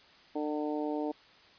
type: harmonic tone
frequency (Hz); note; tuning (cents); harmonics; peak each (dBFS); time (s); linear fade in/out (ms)
150.2; D3; +39; 2 / 3 / 4 / 5 / 6; -33 / -37 / -39 / -41 / -43; 0.35-1.12; 10
effects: white hiss -58 dBFS RMS until 1.58 s + resampled to 11025 Hz

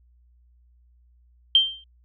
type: tone with exponential decay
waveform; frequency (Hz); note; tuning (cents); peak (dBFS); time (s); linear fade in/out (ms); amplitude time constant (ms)
sine; 3146; G7; +6; -10; 1.55-1.84; 2; 62
effects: added 60 Hz sine -55 dBFS peak until 2.04 s

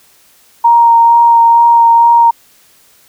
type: tone with vibrato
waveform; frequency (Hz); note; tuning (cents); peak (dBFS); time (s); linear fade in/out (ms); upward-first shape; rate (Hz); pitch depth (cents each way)
sine; 932.3; A#5; 0; -3; 0.64-2.31; 10; sine; 2.2; 11
effects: white hiss -47 dBFS RMS until 3.08 s

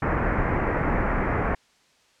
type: low-pass noise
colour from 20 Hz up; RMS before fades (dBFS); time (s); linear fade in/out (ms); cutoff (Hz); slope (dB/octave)
pink; -24; 0.02-1.55; 5; 2100; 48
effects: white hiss -61 dBFS RMS until 2.2 s + low-pass 6000 Hz 12 dB/octave

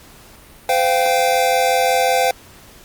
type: chord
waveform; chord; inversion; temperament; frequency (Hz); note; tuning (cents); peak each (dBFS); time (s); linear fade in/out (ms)
square; C suspended fourth; none; equal with one note detuned; 512.5 / 698.5 / 784; C5 / F5 / G5; -36 / 0 / 0; -19; 0.69-2.31; 2
effects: pink hiss -44 dBFS RMS until 2.84 s + Opus 48 kbps

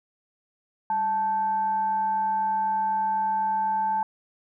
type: tone with frequency modulation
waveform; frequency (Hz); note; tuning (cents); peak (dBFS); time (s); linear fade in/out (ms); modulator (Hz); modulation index
sine; 876; A5; -8; -22; 0.9-4.03; 2; 680; 0.21
effects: none

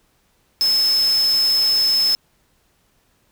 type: tone in noise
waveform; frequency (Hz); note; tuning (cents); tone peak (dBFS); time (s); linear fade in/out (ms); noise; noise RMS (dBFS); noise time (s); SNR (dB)
sine; 5210; E8; -21; -14; 0.61-2.15; 0; white; -30; 0.61-2.15; +13
effects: pink hiss -62 dBFS RMS until 3.31 s

